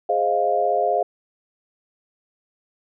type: chord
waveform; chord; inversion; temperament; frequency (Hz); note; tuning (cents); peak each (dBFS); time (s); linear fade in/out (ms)
sine; F minor seventh; first; equal; 415.3 / 523.3 / 622.3 / 698.5; Ab4 / C5 / Eb5 / F5; 0 / 0 / 0 / 0; -25 / -25 / -24 / -20; 0.09-1.03; 5
effects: none